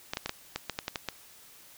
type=clicks; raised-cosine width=0.2 ms; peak=-14 dBFS; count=10; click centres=0.135 / 0.171 / 0.26 / 0.294 / 0.56 / 0.697 / 0.789 / 0.881 / 0.958 / 1.087 s; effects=white hiss -54 dBFS RMS until 1.77 s